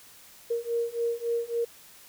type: beating tone pair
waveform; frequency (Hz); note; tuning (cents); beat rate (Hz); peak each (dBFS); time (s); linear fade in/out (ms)
sine; 466.2 / 469.8; A#4 / A#4; 0 / +13; 3.6; -30 / -29; 0.5-1.65; 10
effects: white hiss -52 dBFS RMS until 2.08 s